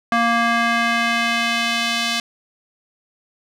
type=tone with band-pass filter sweep; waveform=square; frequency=233.1 Hz; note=A#3; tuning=in tune; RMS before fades=-19 dBFS; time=0.12-2.2 s; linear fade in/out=2 ms; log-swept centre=1300 to 3700 Hz; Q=1.2; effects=none